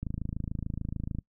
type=click train; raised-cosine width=5 ms; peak=-21 dBFS; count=32; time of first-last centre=0.03-1.187 s; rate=26.8 Hz; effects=noise-tail reverb RT60 0.1 s tail -23 dB re dry